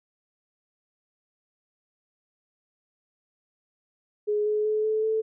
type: tone with pitch steps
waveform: sine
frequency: 418.8 / 423.9 / 429.1 / 434.3 / 439.6 Hz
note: G#4 / G#4 / A4 / A4 / A4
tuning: +15 / +35 / -43 / -23 / -2 cents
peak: -22 dBFS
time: 4.27-5.22 s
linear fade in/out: 20 ms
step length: 190 ms
effects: none